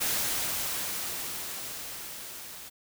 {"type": "noise with level ramp", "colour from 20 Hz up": "white", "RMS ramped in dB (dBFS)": [-28, -44], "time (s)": [0, 2.7], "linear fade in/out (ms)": 20, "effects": []}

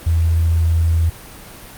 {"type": "tone with quantisation", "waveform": "sine", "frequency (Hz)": 82.41, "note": "E2", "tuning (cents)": 0, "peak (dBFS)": -12, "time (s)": [0.06, 1.1], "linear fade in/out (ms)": 10, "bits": 7, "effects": ["pink hiss -37 dBFS RMS until 1.77 s", "Opus 32 kbps"]}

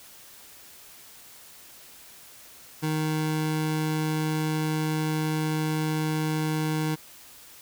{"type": "tone", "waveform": "25% pulse", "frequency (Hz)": 155.56, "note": "D#3", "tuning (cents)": 0, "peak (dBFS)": -21, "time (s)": [2.82, 6.96], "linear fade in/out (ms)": 20, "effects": ["white hiss -49 dBFS RMS until 7.61 s"]}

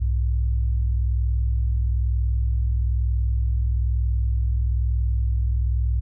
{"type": "tone pair together", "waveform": "sine", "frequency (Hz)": [62.1, 103.18], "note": ["B1", "G#2"], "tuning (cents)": [10, -11], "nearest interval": "major sixth", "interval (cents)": 879, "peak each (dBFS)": [-19, -27], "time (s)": [0, 6.01], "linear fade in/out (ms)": 20, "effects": []}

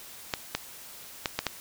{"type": "clicks", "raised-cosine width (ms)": 0.2, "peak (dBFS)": -9, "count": 5, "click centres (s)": [0.338, 0.55, 1.258, 1.39, 1.467], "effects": ["white hiss -46 dBFS RMS until 1.6 s"]}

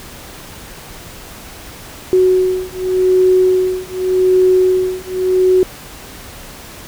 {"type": "beating tone pair", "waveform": "sine", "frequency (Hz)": [370, 370.86], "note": ["F#4", "F#4"], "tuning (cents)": [0, 4], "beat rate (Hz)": 0.86, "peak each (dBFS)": -13, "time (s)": [2.13, 5.63], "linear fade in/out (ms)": 0, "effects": ["pink hiss -34 dBFS RMS until 6.87 s"]}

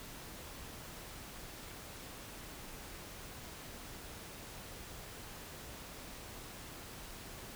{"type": "silence", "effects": ["pink hiss -49 dBFS RMS until 7.55 s"]}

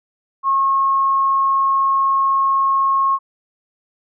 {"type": "tone", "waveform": "sine", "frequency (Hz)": 1086, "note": "C#6", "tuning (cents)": -36, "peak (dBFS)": -13, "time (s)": [0.43, 3.19], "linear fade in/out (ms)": 50, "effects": []}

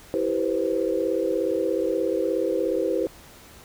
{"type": "chord", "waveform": "sine", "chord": "C major seventh", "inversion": "first", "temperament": "equal with one note detuned", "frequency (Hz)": [329.6, 392, 486.5, 523.3], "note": ["E4", "G4", "B4", "C5"], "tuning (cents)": [0, 0, -26, 0], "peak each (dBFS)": -27, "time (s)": [0.14, 3.07], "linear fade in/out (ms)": 0, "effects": ["pink hiss -48 dBFS RMS until 3.64 s"]}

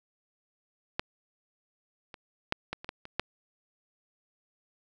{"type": "clicks", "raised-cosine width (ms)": 0.3, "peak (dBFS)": [-12, -27, -10, -17, -26, -19, -27, -11], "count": 8, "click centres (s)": [0.995, 2.142, 2.524, 2.73, 2.845, 2.891, 3.054, 3.196], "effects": []}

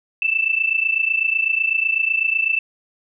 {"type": "tone pair together", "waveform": "sine", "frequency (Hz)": [2637, 2665], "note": ["E7", "E7"], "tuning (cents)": [0, 18], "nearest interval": "unison", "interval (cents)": 18, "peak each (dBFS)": [-19, -20], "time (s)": [0.22, 2.59], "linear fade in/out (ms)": 2, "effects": []}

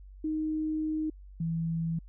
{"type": "tone pair in turn", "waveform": "sine", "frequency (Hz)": [311.1, 164.8], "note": ["D#4", "E3"], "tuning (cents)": [0, 0], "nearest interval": "major seventh", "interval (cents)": 1100, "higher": "first", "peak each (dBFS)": -28, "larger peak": "neither", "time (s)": [[0.24, 1.1], [1.4, 1.99]], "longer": "first", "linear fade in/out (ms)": 5, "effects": ["added 48 Hz sine -46 dBFS peak until 2.08 s"]}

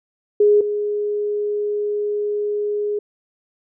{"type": "tone pair in turn", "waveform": "sine", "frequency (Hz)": [415.3, 415.3], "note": ["G#4", "G#4"], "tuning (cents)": [0, 0], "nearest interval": "unison", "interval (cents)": 0, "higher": "neither", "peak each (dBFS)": [-10, -19], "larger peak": "first", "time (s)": [[0.4, 0.61], [0.61, 2.99]], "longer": "second", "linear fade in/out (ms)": 5, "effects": []}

